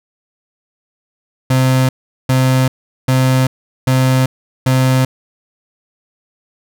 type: tone bursts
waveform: 35% pulse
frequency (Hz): 130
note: C3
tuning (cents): -11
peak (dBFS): -8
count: 5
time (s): 1.5-5.05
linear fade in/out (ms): 5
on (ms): 390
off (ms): 400
effects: none